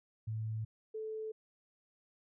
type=tone pair in turn; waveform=sine; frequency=110 / 436.7 Hz; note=A2 / A4; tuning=0 / -13 cents; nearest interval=2 octaves; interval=2387 cents; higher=second; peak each=-35 / -38 dBFS; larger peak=first; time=0.27-0.65 / 0.94-1.32 s; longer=neither; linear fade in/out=10 ms; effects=none